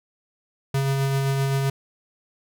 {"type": "tone with tremolo", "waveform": "square", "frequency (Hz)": 136.6, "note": "C#3", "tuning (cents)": -25, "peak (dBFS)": -20, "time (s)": [0.74, 1.7], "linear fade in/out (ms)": 5, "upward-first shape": "sine", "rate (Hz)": 7.7, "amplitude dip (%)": 25, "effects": []}